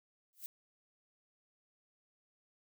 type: noise with exponential growth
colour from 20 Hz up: violet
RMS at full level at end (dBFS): -40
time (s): 0.33-0.46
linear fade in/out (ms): 0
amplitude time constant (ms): 28
effects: none